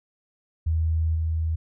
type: tone with level steps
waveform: sine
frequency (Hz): 80.5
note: E2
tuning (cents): -41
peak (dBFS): -20 / -22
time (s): 0.66-1.56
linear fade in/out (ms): 10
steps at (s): 1.15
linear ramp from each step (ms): 5
effects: none